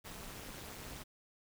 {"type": "noise with amplitude modulation", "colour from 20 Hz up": "pink", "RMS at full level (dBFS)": -44, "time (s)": [0.04, 1.04], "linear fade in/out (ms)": 20, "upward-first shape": "sine", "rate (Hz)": 211, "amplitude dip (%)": 85, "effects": []}